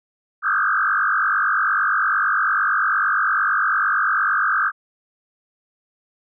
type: tone with frequency modulation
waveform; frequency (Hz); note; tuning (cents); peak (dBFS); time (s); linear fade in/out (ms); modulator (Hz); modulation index
sine; 1400; F6; +4; -16; 0.42-4.72; 50; 48.8; 4.4
effects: none